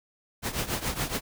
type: noise with tremolo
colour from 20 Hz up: pink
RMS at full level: -27 dBFS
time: 0.42-1.21 s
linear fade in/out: 50 ms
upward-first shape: triangle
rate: 7.1 Hz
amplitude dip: 85%
effects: none